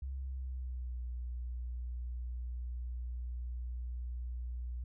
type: tone with pitch glide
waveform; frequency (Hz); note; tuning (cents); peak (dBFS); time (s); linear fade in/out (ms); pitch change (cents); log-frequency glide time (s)
sine; 66.6 to 60.72; C2 to B1; +31 to -29; -37; 0.02-4.84; 5; -160; 0.14-1.02
effects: none